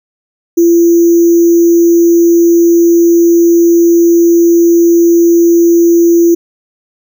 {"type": "tone with sample-and-hold", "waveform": "sine", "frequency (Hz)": 340, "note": "F4", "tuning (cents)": -46, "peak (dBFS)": -3, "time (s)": [0.57, 6.35], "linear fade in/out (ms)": 10, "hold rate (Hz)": 6300, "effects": []}